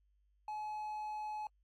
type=tone; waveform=triangle; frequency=851 Hz; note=G#5; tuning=42 cents sharp; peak=-37 dBFS; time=0.48-1.47 s; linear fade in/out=2 ms; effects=added 50 Hz sine -70 dBFS peak until 1.63 s + AAC 64 kbps